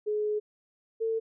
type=tone pair in turn; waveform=sine; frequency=422.3 / 449 Hz; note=G#4 / A4; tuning=+29 / +35 cents; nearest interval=minor second; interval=106 cents; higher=second; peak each=-26 / -26 dBFS; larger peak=neither; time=0.06-0.4 / 1-1.2 s; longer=first; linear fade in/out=20 ms; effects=none